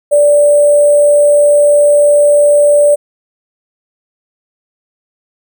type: tone with sample-and-hold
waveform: sine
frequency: 583 Hz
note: D5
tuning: 13 cents flat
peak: -4 dBFS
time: 0.11-2.96 s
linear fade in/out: 20 ms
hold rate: 8820 Hz
effects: none